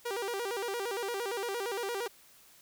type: tone with vibrato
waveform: sawtooth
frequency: 432.8 Hz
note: A4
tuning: 29 cents flat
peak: -29 dBFS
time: 0.05-2.08 s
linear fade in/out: 10 ms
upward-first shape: square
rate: 8.7 Hz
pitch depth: 170 cents each way
effects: white hiss -59 dBFS RMS until 2.61 s